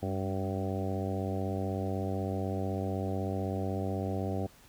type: harmonic tone with a mistuned harmonic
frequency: 96 Hz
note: G2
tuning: 36 cents flat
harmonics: 1 / 2 / 3 / 4 / 5 / 6 / 7 / 8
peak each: -34 / -37 / -39 / -40 / -41 / -42 / -42 / -43 dBFS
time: 0.02-4.47 s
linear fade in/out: 10 ms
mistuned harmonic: 2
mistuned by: +51 cents
effects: pink hiss -58 dBFS RMS until 4.68 s